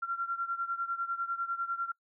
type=beating tone pair; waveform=sine; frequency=1369 / 1379 Hz; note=F6 / F6; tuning=-35 / -22 cents; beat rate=10 Hz; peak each=-33 / -36 dBFS; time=0.02-1.92 s; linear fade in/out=10 ms; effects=noise-tail reverb RT60 0.1 s tail -26 dB re dry